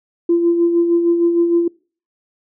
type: tone with tremolo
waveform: sine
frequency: 341.4 Hz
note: F4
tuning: 39 cents flat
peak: -9 dBFS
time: 0.29-1.68 s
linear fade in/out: 5 ms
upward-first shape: sine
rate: 6.5 Hz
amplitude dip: 50%
effects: noise-tail reverb RT60 0.4 s tail -25 dB re dry + tanh soft clip ceiling -5 dBFS